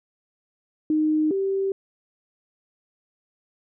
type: tone pair in turn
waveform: sine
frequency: 308.7 / 388.9 Hz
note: D#4 / G4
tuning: -14 / -14 cents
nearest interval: major third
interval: 400 cents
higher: second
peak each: -18 / -21 dBFS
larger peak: first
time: 0.9-1.31 / 1.31-1.72 s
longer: neither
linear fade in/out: 2 ms
effects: none